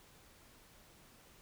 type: silence
effects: pink hiss -62 dBFS RMS until 1.41 s